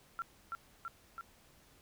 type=tone with echo; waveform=sine; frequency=1362 Hz; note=F6; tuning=44 cents flat; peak=-35 dBFS; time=0.19-0.22 s; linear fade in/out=0 ms; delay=330 ms; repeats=3; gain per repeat=-2 dB; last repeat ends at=1.21 s; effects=pink hiss -64 dBFS RMS until 1.81 s